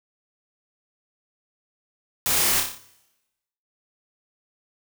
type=noise with echo; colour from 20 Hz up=white; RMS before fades=-23 dBFS; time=2.26-2.6 s; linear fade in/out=0 ms; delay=30 ms; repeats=6; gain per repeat=-4 dB; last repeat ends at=2.78 s; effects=noise-tail reverb RT60 1.0 s tail -19 dB re dry